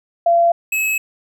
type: tone pair in turn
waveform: sine / square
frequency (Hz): 683 / 2579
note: F5 / E7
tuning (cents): -39 / -39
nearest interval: octave + major seventh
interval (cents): 2300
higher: second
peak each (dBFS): -10 / -17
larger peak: first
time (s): 0.26-0.52 / 0.72-0.98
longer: neither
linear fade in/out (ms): 5
effects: none